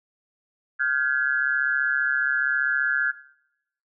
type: tone cluster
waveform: sine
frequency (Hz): 1408 / 1549 / 1684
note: F6 / G6 / G#6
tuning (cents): +14 / -21 / +24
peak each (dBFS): -25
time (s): 0.79-3.12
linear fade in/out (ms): 20
effects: noise-tail reverb RT60 0.8 s tail -18 dB re dry